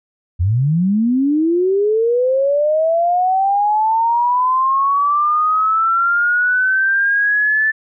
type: linear sweep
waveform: sine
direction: up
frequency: 80.8 to 1761 Hz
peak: -12 dBFS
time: 0.39-7.72 s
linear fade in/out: 20 ms
effects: none